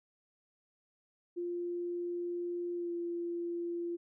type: tone with pitch glide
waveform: sine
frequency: 349.2 to 343.8 Hz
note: F4 to F4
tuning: 0 to -27 cents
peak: -34 dBFS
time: 1.36-3.97 s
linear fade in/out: 20 ms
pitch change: -27 cents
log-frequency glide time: 2.75-2.92 s
effects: none